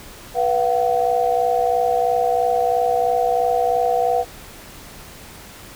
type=tone cluster; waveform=sine; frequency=488.2 / 692 / 755 Hz; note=B4 / F5 / F#5; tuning=-20 / -16 / +35 cents; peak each=-20 dBFS; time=0.34-4.25 s; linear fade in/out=50 ms; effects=pink hiss -40 dBFS RMS until 5.75 s